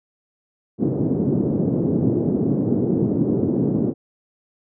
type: band-pass noise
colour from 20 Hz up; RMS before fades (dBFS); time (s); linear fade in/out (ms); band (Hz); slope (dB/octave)
white; -20; 0.78-3.94; 50; 120 to 360; 24
effects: none